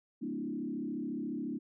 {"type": "tone with frequency modulation", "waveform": "sine", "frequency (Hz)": 266.1, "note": "C4", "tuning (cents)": 29, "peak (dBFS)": -34, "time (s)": [0.21, 1.59], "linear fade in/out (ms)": 20, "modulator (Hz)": 34.2, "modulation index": 1.8, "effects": []}